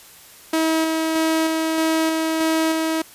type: tone with tremolo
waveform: sawtooth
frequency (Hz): 320.8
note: E4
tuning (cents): -47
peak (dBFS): -13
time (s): 0.53-3.02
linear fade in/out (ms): 5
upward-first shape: square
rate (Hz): 1.6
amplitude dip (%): 25
effects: white hiss -45 dBFS RMS until 3.14 s + resampled to 32000 Hz